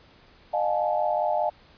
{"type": "tone cluster", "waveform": "sine", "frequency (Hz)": [610, 707, 824, 869], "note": ["D#5", "F5", "G#5", "A5"], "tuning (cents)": [-34, 21, -14, -22], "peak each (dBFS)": [-26, -26, -32, -29], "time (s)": [0.53, 1.5], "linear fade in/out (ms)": 10, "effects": ["pink hiss -55 dBFS RMS until 1.77 s", "resampled to 11025 Hz"]}